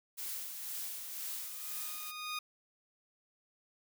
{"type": "noise with tremolo", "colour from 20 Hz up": "blue", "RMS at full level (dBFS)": -40, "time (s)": [0.17, 2.12], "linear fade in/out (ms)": 20, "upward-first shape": "sine", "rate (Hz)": 2, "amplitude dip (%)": 40}
{"type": "tone with exponential growth", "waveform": "15% pulse", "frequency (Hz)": 1234, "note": "D#6", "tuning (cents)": -15, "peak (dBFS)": -29, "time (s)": [1.1, 2.39], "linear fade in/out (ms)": 5, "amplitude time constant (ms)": 280}
{"effects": []}